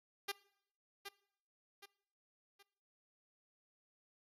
5% pulse tone with echo, 400 Hz, G4, 35 cents sharp, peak -26 dBFS, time 0.28-0.32 s, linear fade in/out 10 ms, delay 770 ms, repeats 3, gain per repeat -8 dB, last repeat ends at 2.63 s, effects noise-tail reverb RT60 0.7 s tail -21 dB re dry + AAC 48 kbps

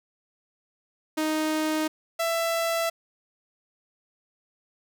sawtooth tone pair in turn, 311.1 / 665.7 Hz, D#4 / E5, 0 / +17 cents, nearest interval octave + minor second, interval 1317 cents, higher second, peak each -20 dBFS, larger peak neither, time 1.17-1.88 / 2.19-2.9 s, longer neither, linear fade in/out 10 ms, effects none

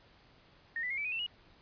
sine tone with pitch steps, 1844 / 1987.8 / 2143 / 2310 / 2490 / 2684 / 2894 Hz, A#6 / B6 / C7 / D7 / D#7 / E7 / F#7, -19 / +11 / +41 / -29 / +1 / +31 / -39 cents, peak -33 dBFS, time 0.76-1.264 s, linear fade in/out 2 ms, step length 72 ms, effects pink hiss -62 dBFS RMS until 1.61 s + resampled to 11025 Hz

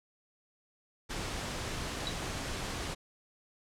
pink noise, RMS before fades -37 dBFS, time 1.09-2.95 s, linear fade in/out 20 ms
sine tone with exponential decay, 3909 Hz, B7, 19 cents flat, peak -30 dBFS, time 2.07-2.16 s, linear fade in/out 0 ms, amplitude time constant 18 ms
effects low-pass 8000 Hz 12 dB/octave

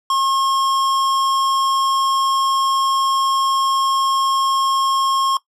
square tone, 1078 Hz, C#6, 49 cents flat, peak -16 dBFS, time 0.1-5.37 s, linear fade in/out 2 ms, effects noise-tail reverb RT60 0.1 s tail -18 dB re dry + low-pass 9000 Hz 12 dB/octave

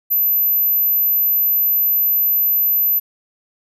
sine tone, 12070 Hz, F#9, 33 cents sharp, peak -13 dBFS, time 0.1-3 s, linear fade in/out 20 ms, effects none

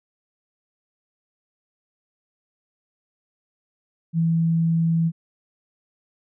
sine tone, 164.9 Hz, E3, 1 cent sharp, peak -17 dBFS, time 4.13-5.12 s, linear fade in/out 50 ms, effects none

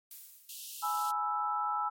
violet noise with exponential decay, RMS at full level -43 dBFS, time 0.11-1.03 s, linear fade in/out 2 ms, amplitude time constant 200 ms
white high-pass noise, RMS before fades -44 dBFS, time 0.49-1.11 s, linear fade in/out 2 ms, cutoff 2700 Hz, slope 96 dB/octave
sine chord, E major, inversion first, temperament equal with one note detuned, 836.4 / 987.8 / 1318.5 Hz, G#5 / B5 / E6, +12 / 0 / 0 cents, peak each -34 / -38 / -32 dBFS, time 0.82-1.9 s, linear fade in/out 20 ms
effects MP3 64 kbps

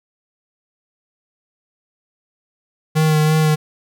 square tone with vibrato, 155.1 Hz, D#3, 5 cents flat, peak -13 dBFS, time 2.95-3.56 s, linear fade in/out 20 ms, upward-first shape sine, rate 3 Hz, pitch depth 21 cents each way, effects none

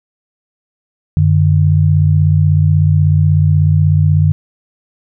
sine tone pair together, 94 / 150.34 Hz, F#2 / D3, +28 / +41 cents, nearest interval minor sixth, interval 813 cents, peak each -10 dBFS, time 1.17-4.32 s, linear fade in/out 0 ms, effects none

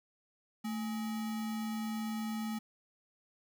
sine tone with sample-and-hold, 220.6 Hz, A3, 5 cents sharp, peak -34 dBFS, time 0.64-2.59 s, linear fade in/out 10 ms, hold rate 1050 Hz, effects none

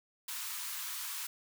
white high-pass noise, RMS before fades -40 dBFS, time 0.28-1.27 s, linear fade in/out 5 ms, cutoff 890 Hz, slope 96 dB/octave, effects none

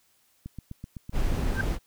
click train, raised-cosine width 5 ms, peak -25 dBFS, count 6, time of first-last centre 0.46-1.095 s, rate 7.88 Hz
brown noise, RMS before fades -26 dBFS, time 1.12-1.79 s, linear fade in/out 50 ms
sine tone with exponential growth, 1568 Hz, G6, in tune, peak -21 dBFS, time 1.52-1.61 s, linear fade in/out 2 ms, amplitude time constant 19 ms
effects white hiss -66 dBFS RMS until 1.86 s

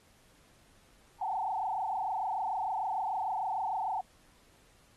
sine tone with frequency modulation, 819 Hz, G#5, 24 cents flat, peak -30 dBFS, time 1.21-4.01 s, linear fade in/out 5 ms, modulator 26.7 Hz, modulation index 3.3, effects pink hiss -64 dBFS RMS until 4.96 s + AAC 32 kbps

